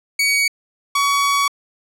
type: tone pair in turn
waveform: sawtooth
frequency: 2251 / 1127.5 Hz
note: C#7 / C#6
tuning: +26 / +29 cents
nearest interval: octave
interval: 1197 cents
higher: first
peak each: -11 dBFS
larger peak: neither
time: 0.19-0.48 / 0.95-1.48 s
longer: second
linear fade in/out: 5 ms
effects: low-pass 11000 Hz 12 dB/octave